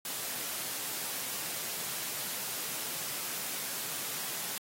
white high-pass noise, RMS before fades -37 dBFS, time 0.05-4.58 s, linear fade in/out 2 ms, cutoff 110 Hz, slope 48 dB/octave, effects AAC 48 kbps

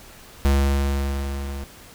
square tone with level ramp, 69.3 Hz, C#2, in tune, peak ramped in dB -15 to -30 dBFS, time 0.45-1.64 s, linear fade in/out 0 ms, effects pink hiss -45 dBFS RMS until 1.94 s

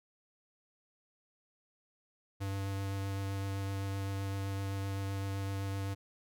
square tone with vibrato, 98 Hz, G2, in tune, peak -35 dBFS, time 2.4-5.95 s, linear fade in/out 20 ms, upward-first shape triangle, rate 7.8 Hz, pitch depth 13 cents each way, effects none

